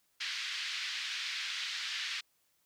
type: band-pass noise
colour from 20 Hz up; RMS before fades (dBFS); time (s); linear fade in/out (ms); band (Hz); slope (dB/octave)
white; -38; 0.2-2.21; 10; 1600 to 4500; 24
effects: white hiss -74 dBFS RMS until 2.65 s